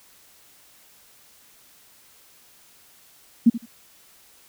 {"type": "tone with echo", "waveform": "sine", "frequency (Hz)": 232.6, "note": "A#3", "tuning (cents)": -4, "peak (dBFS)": -9, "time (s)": [3.46, 3.5], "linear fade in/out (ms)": 10, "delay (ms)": 80, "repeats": 2, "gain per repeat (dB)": -15, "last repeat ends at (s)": 3.66, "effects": ["white hiss -54 dBFS RMS until 4.48 s"]}